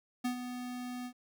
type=tone with ADSR envelope; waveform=square; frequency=247.9 Hz; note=B3; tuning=7 cents sharp; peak=-30 dBFS; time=0.24-1.13 s; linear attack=12 ms; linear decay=100 ms; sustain=-9 dB; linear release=74 ms; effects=12-bit